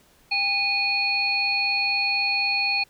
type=tone cluster; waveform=sine; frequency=801 / 2471 / 4335 Hz; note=G5 / D#7 / C#8; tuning=+37 / -13 / -39 cents; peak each=-31 / -22 / -26 dBFS; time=0.31-2.84 s; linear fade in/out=10 ms; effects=pink hiss -58 dBFS RMS until 2.89 s